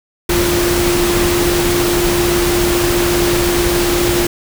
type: tone in noise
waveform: sine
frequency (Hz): 349.2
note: F4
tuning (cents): 0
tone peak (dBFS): -14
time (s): 0.29-4.27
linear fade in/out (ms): 5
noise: pink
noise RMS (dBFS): -17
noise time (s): 0.29-4.27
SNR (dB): 0
effects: none